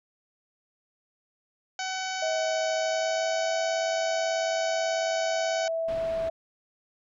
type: harmonic tone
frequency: 754 Hz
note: F#5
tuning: 32 cents sharp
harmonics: 1 / 2 / 3 / 4 / 5 / 6 / 7 / 8 / 9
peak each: -33 / -36 / -39 / -40 / -44 / -42 / -42 / -42 / -43 dBFS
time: 1.79-5.68 s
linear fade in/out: 2 ms
type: tone with pitch glide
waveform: sine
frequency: 640 to 655.7 Hz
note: D#5 to E5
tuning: +49 to -9 cents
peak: -26 dBFS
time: 2.22-6.3 s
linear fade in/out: 5 ms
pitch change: +42 cents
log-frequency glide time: 2.77-3.52 s
type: low-pass noise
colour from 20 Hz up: pink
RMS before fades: -42 dBFS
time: 5.88-6.29 s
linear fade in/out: 5 ms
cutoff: 3300 Hz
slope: 12 dB/octave
effects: none